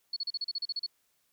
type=tone bursts; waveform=sine; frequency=4384 Hz; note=C#8; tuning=20 cents flat; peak=-30 dBFS; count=11; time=0.13-0.864 s; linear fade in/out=5 ms; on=34 ms; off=36 ms; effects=white hiss -73 dBFS RMS until 1.32 s